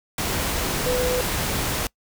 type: tone in noise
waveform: sine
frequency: 499.3 Hz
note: B4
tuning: 19 cents sharp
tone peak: -21 dBFS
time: 0.86-1.21 s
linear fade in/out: 2 ms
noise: pink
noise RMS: -25 dBFS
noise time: 0.18-1.87 s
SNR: +1 dB
effects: noise-tail reverb RT60 0.1 s tail -24 dB re dry